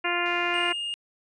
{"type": "harmonic tone", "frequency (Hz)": 349.2, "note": "F4", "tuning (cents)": 0, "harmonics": [1, 2, 3, 4, 5, 6, 7, 8], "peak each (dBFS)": [-32, -32, -32, -32, -32, -32, -32, -32], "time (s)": [0.04, 0.73], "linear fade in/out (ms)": 10}
{"type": "click train", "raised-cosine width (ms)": 0.2, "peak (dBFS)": -30, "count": 66, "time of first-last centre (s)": [0.26, 0.715], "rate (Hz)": 143}
{"type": "tone", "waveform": "triangle", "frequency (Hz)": 2833, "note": "F7", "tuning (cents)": 24, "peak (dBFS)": -27, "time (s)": [0.54, 0.94], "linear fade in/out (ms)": 0}
{"effects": ["resampled to 22050 Hz"]}